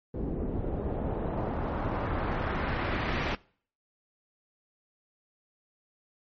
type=noise with low-pass filter sweep; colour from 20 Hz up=pink; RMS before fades=-31 dBFS; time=0.14-3.35 s; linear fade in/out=2 ms; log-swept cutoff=340 to 2700 Hz; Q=1.1; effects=noise-tail reverb RT60 0.5 s tail -23 dB re dry + MP3 32 kbps